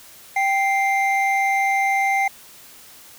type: tone pair together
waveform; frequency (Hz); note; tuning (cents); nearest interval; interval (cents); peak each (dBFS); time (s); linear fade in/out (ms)
triangle; 784 / 2093; G5 / C7; 0 / 0; octave + perfect fourth; 1700; -17 / -19; 0.36-2.28; 5
effects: white hiss -45 dBFS RMS until 3.18 s